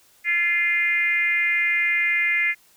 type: tone with frequency modulation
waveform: sine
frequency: 2087 Hz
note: C7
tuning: 5 cents flat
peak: -18 dBFS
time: 0.24-2.55 s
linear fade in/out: 50 ms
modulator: 359 Hz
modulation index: 0.81
effects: white hiss -57 dBFS RMS until 2.76 s